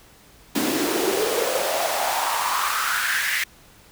pink noise with high-pass filter sweep, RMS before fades -23 dBFS, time 0.55-3.44 s, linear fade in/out 5 ms, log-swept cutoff 260 to 2000 Hz, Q 4.7, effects pink hiss -51 dBFS RMS until 3.91 s

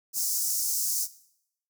pink high-pass noise, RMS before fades -28 dBFS, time 0.13-1.08 s, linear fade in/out 50 ms, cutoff 5300 Hz, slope 48 dB/octave, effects noise-tail reverb RT60 0.7 s tail -17 dB re dry

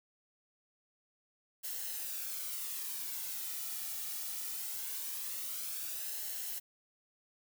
blue noise with flanger, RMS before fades -40 dBFS, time 1.63-6.6 s, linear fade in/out 20 ms, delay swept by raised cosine 0.83 to 1.93 ms, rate 0.21 Hz, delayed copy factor -0.5, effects none

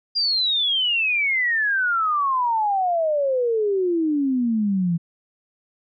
sine exponential sweep, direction down, 4851 to 164.7 Hz, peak -18 dBFS, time 0.15-4.98 s, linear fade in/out 20 ms, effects none

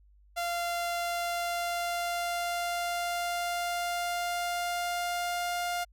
sawtooth tone with pitch glide, 692 to 703.3 Hz, F5 to F5, -16 to +12 cents, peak -26 dBFS, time 0.36-5.85 s, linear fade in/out 20 ms, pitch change +28 cents, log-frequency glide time 0.84-5.6 s, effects added 50 Hz sine -57 dBFS peak until 5.92 s

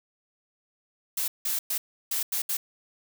blue noise bursts at uneven times, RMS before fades -28 dBFS, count 6, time 1.17-1.28 / 1.45-1.59 / 1.7-1.78 / 2.11-2.23 / 2.32-2.42 / 2.49-2.57 s, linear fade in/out 5 ms, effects none

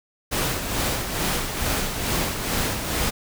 pink noise with tremolo, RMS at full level -23 dBFS, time 0.31-3.11 s, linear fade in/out 20 ms, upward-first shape sine, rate 2.3 Hz, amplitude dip 50%, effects none

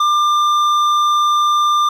sine tone with hard clipping, 1194 Hz, D6, 28 cents sharp, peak -13 dBFS, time 0-1.89 s, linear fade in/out 5 ms, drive 8 dB, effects none

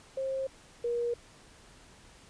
sine tone pair in turn, 533 / 475.4 Hz, C5 / A#4, +32 / +34 cents, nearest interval major second, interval 198 cents, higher first, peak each -30 / -28 dBFS, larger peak second, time 0.17-0.47 / 0.84-1.14 s, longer neither, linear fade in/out 5 ms, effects pink hiss -56 dBFS RMS until 2.29 s + resampled to 22050 Hz

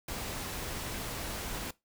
pink noise, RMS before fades -38 dBFS, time 0.08-1.71 s, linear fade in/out 5 ms, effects noise-tail reverb RT60 0.2 s tail -20 dB re dry

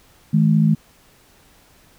sine tone pair together, 159.24 / 214 Hz, D#3 / A3, +40 / -48 cents, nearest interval perfect fourth, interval 512 cents, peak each -14 / -16 dBFS, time 0.33-0.75 s, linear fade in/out 10 ms, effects pink hiss -53 dBFS RMS until 1.98 s

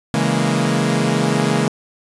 sawtooth chord, A# half-diminished seventh, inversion first, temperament equal, 138.59 / 164.81 / 207.7 / 233.1 Hz, C#3 / E3 / G#3 / A#3, 0 / 0 / 0 / 0 cents, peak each -17 dBFS, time 0.14-1.68 s, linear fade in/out 0 ms, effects resampled to 24000 Hz

